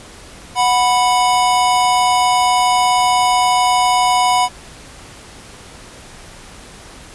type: tone pair together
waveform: square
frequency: 735.3 / 987.8 Hz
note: F#5 / B5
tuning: -11 / 0 cents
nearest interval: perfect fourth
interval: 511 cents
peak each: -15 dBFS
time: 0.55-4.49 s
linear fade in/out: 50 ms
effects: pink hiss -38 dBFS RMS until 7.14 s + resampled to 24000 Hz